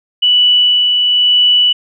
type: tone with tremolo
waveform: sine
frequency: 2960 Hz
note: F#7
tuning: in tune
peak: -6 dBFS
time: 0.22-1.73 s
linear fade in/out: 10 ms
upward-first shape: sine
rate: 1 Hz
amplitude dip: 30%
effects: none